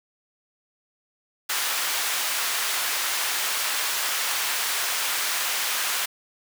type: high-pass noise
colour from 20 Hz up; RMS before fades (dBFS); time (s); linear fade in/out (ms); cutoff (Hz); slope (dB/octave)
pink; -26; 1.49-6.06; 10; 1200; 12
effects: none